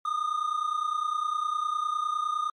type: tone pair together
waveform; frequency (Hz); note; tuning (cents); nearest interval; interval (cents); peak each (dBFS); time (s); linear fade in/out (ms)
triangle; 1214.7 / 1244.5; D#6 / D#6; -42 / 0; unison; 42; -26 / -29; 0.05-2.5; 5
effects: MP3 48 kbps